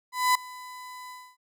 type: tone with ADSR envelope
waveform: 35% pulse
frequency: 1002 Hz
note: B5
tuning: 25 cents sharp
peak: -16 dBFS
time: 0.12-1.37 s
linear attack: 230 ms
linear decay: 5 ms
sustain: -22 dB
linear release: 270 ms
effects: none